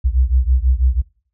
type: beating tone pair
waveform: sine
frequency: 61 / 67.1 Hz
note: B1 / C2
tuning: -21 / +44 cents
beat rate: 6.1 Hz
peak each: -14 / -16 dBFS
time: 0.04-1.02 s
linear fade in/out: 20 ms
effects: noise-tail reverb RT60 0.5 s tail -24 dB re dry

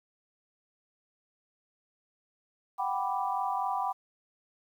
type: chord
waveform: sine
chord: G major seventh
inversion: third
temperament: equal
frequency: 740 / 784 / 987.8 / 1174.7 Hz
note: F#5 / G5 / B5 / D6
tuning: 0 / 0 / 0 / 0 cents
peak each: -36 / -32 / -33 / -36 dBFS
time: 2.78-3.93 s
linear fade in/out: 20 ms
effects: 10-bit

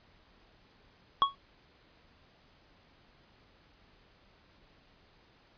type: tone with exponential decay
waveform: square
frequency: 1108.7 Hz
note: C#6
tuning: in tune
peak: -18 dBFS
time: 1.22-1.35 s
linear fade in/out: 0 ms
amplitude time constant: 27 ms
effects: pink hiss -63 dBFS RMS until 5.57 s + resampled to 11025 Hz

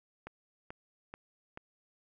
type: click train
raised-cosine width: 0.5 ms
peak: -28 dBFS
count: 4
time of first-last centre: 0.27-1.574 s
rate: 2.3 Hz
effects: none

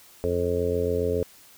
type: harmonic tone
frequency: 87.31 Hz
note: F2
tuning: in tune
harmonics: 1 / 2 / 3 / 4 / 5 / 6 / 7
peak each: -30 / -36 / -33 / -36 / -25 / -29 / -37 dBFS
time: 0.24-1.23 s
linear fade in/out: 0 ms
effects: white hiss -52 dBFS RMS until 1.57 s

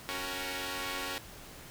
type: chord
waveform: 5% pulse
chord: F# major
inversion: second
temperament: equal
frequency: 277.2 / 370 / 466.2 Hz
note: C#4 / F#4 / A#4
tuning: 0 / 0 / 0 cents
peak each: -27 / -29 / -29 dBFS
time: 0.09-1.18 s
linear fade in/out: 0 ms
effects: pink hiss -49 dBFS RMS until 1.7 s

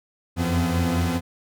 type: tone cluster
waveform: 45% pulse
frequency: 85.7 / 90.3 / 170.6 / 253.5 Hz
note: F2 / F#2 / F3 / B3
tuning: -32 / -42 / -40 / +45 cents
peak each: -26 dBFS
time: 0.36-1.21 s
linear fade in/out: 50 ms
effects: none

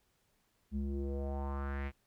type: tone with low-pass filter sweep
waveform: square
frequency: 69.3 Hz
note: C#2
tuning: in tune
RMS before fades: -37 dBFS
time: 0.71-1.92 s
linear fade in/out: 50 ms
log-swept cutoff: 200 to 2400 Hz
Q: 3.4
effects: pink hiss -75 dBFS RMS until 2.06 s

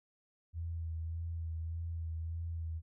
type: tone with vibrato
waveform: sine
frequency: 82.41 Hz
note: E2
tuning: in tune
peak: -36 dBFS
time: 0.53-2.82 s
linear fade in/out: 50 ms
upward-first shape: sine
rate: 1.7 Hz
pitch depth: 28 cents each way
effects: none

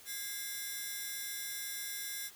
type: ring-modulated tone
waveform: 5% pulse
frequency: 1868 Hz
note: A#6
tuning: 3 cents sharp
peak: -25 dBFS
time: 0.05-2.31 s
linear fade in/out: 50 ms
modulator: 233 Hz
effects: white hiss -56 dBFS RMS until 2.35 s

